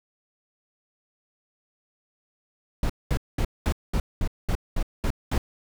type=noise bursts; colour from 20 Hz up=brown; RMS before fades=-23 dBFS; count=10; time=2.83-5.38 s; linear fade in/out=2 ms; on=66 ms; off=210 ms; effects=none